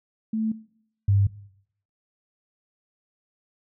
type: tone pair in turn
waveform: sine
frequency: 220 / 99.68 Hz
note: A3 / G2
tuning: 0 / +29 cents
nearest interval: octave + major second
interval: 1371 cents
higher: first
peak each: -23 / -16 dBFS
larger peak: second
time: 0.33-0.52 / 1.08-1.27 s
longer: neither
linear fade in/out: 5 ms
effects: noise-tail reverb RT60 0.7 s tail -20 dB re dry